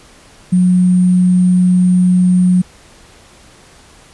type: tone with sample-and-hold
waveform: sine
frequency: 181.1 Hz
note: F#3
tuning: 37 cents flat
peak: -7 dBFS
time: 0.52-2.62 s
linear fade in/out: 10 ms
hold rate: 8820 Hz
effects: pink hiss -43 dBFS RMS until 4.13 s + resampled to 24000 Hz